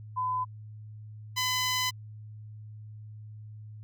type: tone pair in turn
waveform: sine / 10% pulse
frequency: 1010 / 1010 Hz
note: B5 / B5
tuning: +39 / +39 cents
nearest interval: unison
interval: 0 cents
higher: neither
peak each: -27 / -18 dBFS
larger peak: second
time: 0.16-0.45 / 1.36-1.91 s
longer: second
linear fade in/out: 20 ms
effects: added 107 Hz sine -42 dBFS peak until 3.83 s